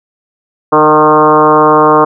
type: tone with frequency modulation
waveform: sine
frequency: 765 Hz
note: G5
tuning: 42 cents flat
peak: -3 dBFS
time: 0.72-2.05 s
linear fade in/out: 10 ms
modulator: 153 Hz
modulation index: 3.1
effects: none